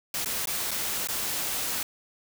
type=noise with dropouts; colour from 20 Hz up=white; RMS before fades=-30 dBFS; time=0.14-1.83 s; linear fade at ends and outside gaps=2 ms; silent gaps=0.247-0.258 / 0.457-0.472 / 0.709-0.714 / 1.073-1.086 s; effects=none